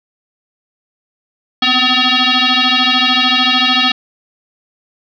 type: tone with frequency modulation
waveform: sine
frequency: 247.3 Hz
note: B3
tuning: 3 cents sharp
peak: -9 dBFS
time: 1.62-3.92 s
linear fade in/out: 5 ms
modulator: 508 Hz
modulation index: 7.8
effects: none